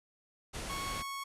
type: low-pass noise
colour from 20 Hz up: pink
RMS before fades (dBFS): -41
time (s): 0.53-1.03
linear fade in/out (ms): 20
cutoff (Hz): 11000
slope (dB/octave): 48
type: tone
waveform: sawtooth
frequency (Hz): 1104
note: C#6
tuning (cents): -7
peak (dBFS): -34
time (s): 0.69-1.24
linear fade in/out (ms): 10
effects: resampled to 32000 Hz